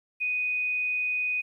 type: tone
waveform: sine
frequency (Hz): 2489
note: D#7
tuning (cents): 0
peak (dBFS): -25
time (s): 0.2-1.42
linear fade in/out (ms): 20
effects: 11-bit